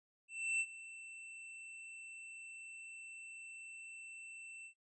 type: tone with ADSR envelope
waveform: square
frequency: 2679 Hz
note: E7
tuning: 27 cents sharp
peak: -33 dBFS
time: 0.28-4.74 s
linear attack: 320 ms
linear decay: 55 ms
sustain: -17 dB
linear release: 87 ms
effects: noise-tail reverb RT60 0.1 s tail -20 dB re dry + resampled to 22050 Hz